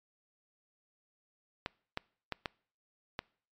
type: clicks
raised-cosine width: 0.3 ms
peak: -18 dBFS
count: 5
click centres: 1.661 / 1.974 / 2.323 / 2.458 / 3.191 s
effects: noise-tail reverb RT60 0.5 s tail -25 dB re dry + MP3 96 kbps